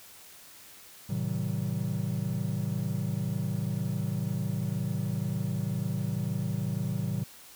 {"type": "chord", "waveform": "triangle", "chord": "A diminished seventh", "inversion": "none", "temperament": "just", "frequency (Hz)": [110, 132, 158.4, 190.08], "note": ["A2", "C3", "Eb3", "Gb3"], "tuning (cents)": [0, 16, 31, 47], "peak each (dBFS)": -32, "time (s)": [1.09, 7.24], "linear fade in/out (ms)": 10, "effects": ["white hiss -51 dBFS RMS until 7.55 s"]}